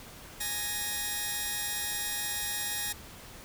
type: tone pair together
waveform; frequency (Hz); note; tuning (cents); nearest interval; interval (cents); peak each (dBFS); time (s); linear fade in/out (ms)
5% pulse; 831.2 / 1866; G#5 / A#6; +1 / +1; octave + major second; 1400; -25 / -22; 0.4-2.93; 10
effects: pink hiss -48 dBFS RMS until 3.44 s